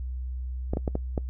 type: clicks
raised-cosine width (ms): 2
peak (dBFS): -14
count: 5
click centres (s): 0.735 / 0.771 / 0.878 / 0.954 / 1.178
effects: noise-tail reverb RT60 0.1 s tail -23 dB re dry + added 63 Hz sine -30 dBFS peak until 1.29 s